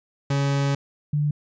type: tone pair in turn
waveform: 40% pulse / sine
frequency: 139.9 / 147.76 Hz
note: C#3 / D3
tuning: +16 / +11 cents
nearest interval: minor second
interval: 95 cents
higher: second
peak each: -19 dBFS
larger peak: neither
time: 0.3-0.75 / 1.13-1.31 s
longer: first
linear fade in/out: 5 ms
effects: resampled to 16000 Hz